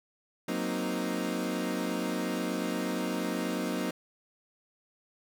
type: chord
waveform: 30% pulse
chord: C half-diminished seventh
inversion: second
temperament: equal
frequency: 185 / 233.1 / 261.6 / 311.1 Hz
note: Gb3 / Bb3 / C4 / Eb4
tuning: 0 / 0 / 0 / 0 cents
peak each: -33 dBFS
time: 0.48-3.91 s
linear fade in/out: 5 ms
effects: none